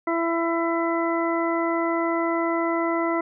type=harmonic tone; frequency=334.2 Hz; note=E4; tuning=24 cents sharp; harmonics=1 / 2 / 3 / 4 / 6; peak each=-24 / -27 / -29 / -30 / -32 dBFS; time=0.07-3.21 s; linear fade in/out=5 ms; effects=none